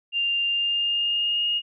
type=tone with pitch glide; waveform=sine; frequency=2794 to 2854 Hz; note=F7 to F7; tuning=0 to +37 cents; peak=-21 dBFS; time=0.12-1.62 s; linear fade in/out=50 ms; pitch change=+37 cents; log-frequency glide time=0.46-1.49 s; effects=none